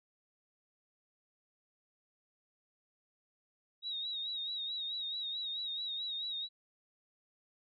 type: tone with vibrato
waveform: sine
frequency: 3796 Hz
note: A#7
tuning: 31 cents sharp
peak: -36 dBFS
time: 3.82-6.49 s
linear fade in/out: 50 ms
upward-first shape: sine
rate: 4.6 Hz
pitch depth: 61 cents each way
effects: none